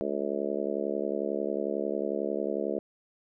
harmonic tone, 71.1 Hz, C#2, 45 cents sharp, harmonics 3 / 4 / 5 / 6 / 7 / 8 / 9, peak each -37 / -38 / -34 / -34 / -36 / -36 / -37 dBFS, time 0.01-2.79 s, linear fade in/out 0 ms, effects none

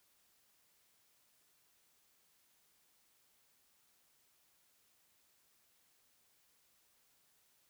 silence, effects white hiss -73 dBFS RMS until 7.69 s

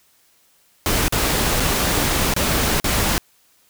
pink noise with dropouts, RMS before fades -19 dBFS, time 0.86-3.18 s, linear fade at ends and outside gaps 0 ms, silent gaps 1.082-1.124 / 1.599-1.603 / 2.338-2.364 / 2.8-2.843 s, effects white hiss -58 dBFS RMS until 3.69 s

